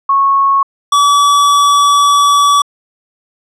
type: tone pair in turn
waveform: sine / square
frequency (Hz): 1100 / 1145.4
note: C#6 / D6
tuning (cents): -14 / -44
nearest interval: minor second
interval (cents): 70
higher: second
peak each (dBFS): -7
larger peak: neither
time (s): 0.09-0.63 / 0.92-2.62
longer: second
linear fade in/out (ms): 5
effects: low-pass 9000 Hz 12 dB/octave